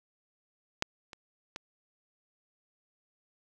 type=clicks; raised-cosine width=0.2 ms; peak=-10 / -27 / -21 dBFS; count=3; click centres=0.824 / 1.132 / 1.561 s; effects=none

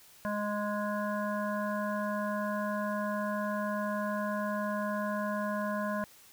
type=harmonic tone; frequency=207.6 Hz; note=G#3; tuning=in tune; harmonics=1 / 3 / 5 / 7 / 8; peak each=-34 / -35 / -37 / -42 / -42 dBFS; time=0.25-6.04 s; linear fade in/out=0 ms; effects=white hiss -57 dBFS RMS until 6.32 s

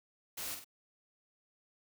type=noise with echo; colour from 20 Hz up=white; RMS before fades=-41 dBFS; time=0.37-0.55 s; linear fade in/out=10 ms; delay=48 ms; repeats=2; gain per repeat=-6 dB; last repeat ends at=0.646 s; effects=none

